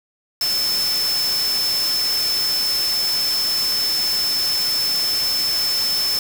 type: tone in noise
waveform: sine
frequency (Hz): 5274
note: E8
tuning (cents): 0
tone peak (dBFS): -18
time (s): 0.41-6.19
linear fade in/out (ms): 2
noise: white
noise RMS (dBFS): -27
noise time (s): 0.41-6.19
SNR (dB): +6
effects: none